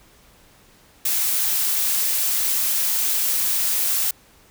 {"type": "noise", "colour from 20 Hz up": "blue", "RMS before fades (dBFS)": -21, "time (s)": [1.05, 4.11], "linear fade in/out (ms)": 5, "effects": ["pink hiss -53 dBFS RMS until 4.5 s"]}